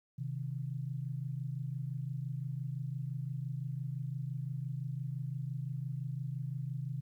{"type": "tone pair together", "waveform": "sine", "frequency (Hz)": [130, 155.85], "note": ["C3", "D#3"], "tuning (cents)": [-11, 3], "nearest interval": "minor third", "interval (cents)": 314, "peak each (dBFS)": [-37, -40], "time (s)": [0.18, 7.01], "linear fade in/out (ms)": 10, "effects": ["12-bit"]}